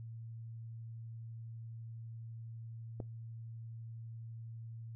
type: click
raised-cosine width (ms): 2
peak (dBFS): -28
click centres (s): 3.002
effects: noise-tail reverb RT60 0.2 s tail -21 dB re dry + added 114 Hz sine -44 dBFS peak until 4.95 s